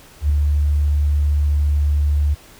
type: tone with ADSR envelope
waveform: sine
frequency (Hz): 73.3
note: D2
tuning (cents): -3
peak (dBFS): -10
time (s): 0.21-2.35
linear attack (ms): 88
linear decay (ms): 4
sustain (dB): -3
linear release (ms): 19
effects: tanh soft clip ceiling -7 dBFS + pink hiss -45 dBFS RMS until 2.59 s